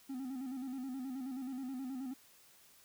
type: tone with vibrato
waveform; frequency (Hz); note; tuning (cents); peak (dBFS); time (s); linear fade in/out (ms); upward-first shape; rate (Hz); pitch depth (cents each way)
triangle; 261.1; C4; -3; -37; 0.09-2.14; 10; square; 9.4; 66
effects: white hiss -63 dBFS RMS until 2.84 s